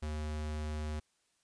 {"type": "tone", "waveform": "square", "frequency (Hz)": 76.2, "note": "D#2", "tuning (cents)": -36, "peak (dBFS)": -36, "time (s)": [0.02, 1], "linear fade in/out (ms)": 10, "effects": ["white hiss -75 dBFS RMS until 1.43 s", "resampled to 22050 Hz"]}